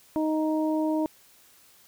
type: harmonic tone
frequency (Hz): 311.8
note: D#4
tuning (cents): +4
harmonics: 1 / 2 / 3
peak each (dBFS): -24 / -30 / -34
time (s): 0.16-1.06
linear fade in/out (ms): 0
effects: white hiss -57 dBFS RMS until 1.87 s